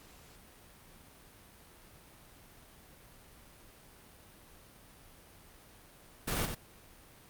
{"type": "noise with echo", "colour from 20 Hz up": "pink", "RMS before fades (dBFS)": -33, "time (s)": [6.27, 6.46], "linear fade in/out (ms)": 10, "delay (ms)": 91, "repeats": 1, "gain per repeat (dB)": -6, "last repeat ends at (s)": 6.551, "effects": ["pink hiss -57 dBFS RMS until 7.29 s", "Opus 48 kbps"]}